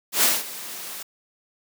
white noise with ADSR envelope, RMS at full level -17 dBFS, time 0.12-1.03 s, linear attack 110 ms, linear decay 200 ms, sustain -18 dB, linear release 6 ms, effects high-pass 200 Hz 12 dB/octave

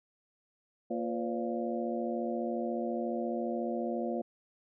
harmonic tone with a mistuned harmonic, 116.54 Hz, A#2, in tune, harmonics 2 / 3 / 4 / 5 / 6, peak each -35 / -37 / -38 / -39 / -40 dBFS, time 0.9-4.22 s, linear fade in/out 10 ms, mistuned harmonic 4, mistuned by +150 cents, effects none

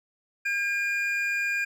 triangle tone pair together, 1614 / 2418 Hz, G#6 / D7, -50 / +50 cents, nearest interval perfect fifth, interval 700 cents, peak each -26 dBFS, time 0.45-1.65 s, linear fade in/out 10 ms, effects none

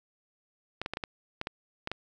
clicks, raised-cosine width 0.3 ms, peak -17 dBFS, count 9, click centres 0.816 / 0.861 / 0.936 / 0.971 / 1.038 / 1.414 / 1.471 / 1.874 / 1.916 s, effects none

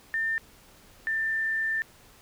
sine tone pair in turn, 1800 / 1784.5 Hz, A6 / A6, +39 / +24 cents, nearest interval unison, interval 15 cents, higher first, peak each -25 dBFS, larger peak neither, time 0.14-0.38 / 1.07-1.82 s, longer second, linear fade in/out 0 ms, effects pink hiss -55 dBFS RMS until 2.21 s

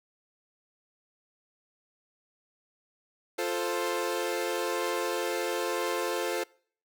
sawtooth chord, F major, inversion none, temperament equal, 349.2 / 440 / 523.3 Hz, F4 / A4 / C5, 0 / 0 / 0 cents, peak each -29 dBFS, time 3.38-6.44 s, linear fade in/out 10 ms, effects noise-tail reverb RT60 0.5 s tail -24 dB re dry

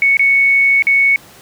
sine tone with dropouts, 2217 Hz, C#7, in tune, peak -8 dBFS, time 0.02-1.16 s, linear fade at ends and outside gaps 1 ms, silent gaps 0.17-0.194 / 0.823-0.869 s, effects pink hiss -41 dBFS RMS until 1.41 s + high-pass 100 Hz 12 dB/octave

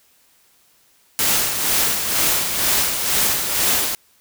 white noise with tremolo, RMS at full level -17 dBFS, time 1.19-3.95 s, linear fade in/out 0 ms, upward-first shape sine, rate 2.1 Hz, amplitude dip 50%, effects white hiss -57 dBFS RMS until 4.2 s

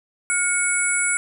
sine tone cluster, 1429 / 2216 / 7800 / 9720 Hz, F6 / C#7 / B8 / D#9, +39 / -1 / -23 / -42 cents, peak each -24 dBFS, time 0.3-1.17 s, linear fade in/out 0 ms, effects none

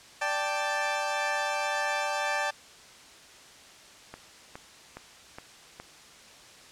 20% pulse chord, D suspended fourth, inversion none, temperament equal, 587.3 / 784 / 880 Hz, D5 / G5 / A5, 0 / 0 / 0 cents, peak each -27 dBFS, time 0.21-2.51 s, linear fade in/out 10 ms
click train, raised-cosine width 0.5 ms, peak -25 dBFS, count 5, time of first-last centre 4.14-5.8 s, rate 2.41 Hz
effects white hiss -51 dBFS RMS until 6.71 s + low-pass 7000 Hz 12 dB/octave

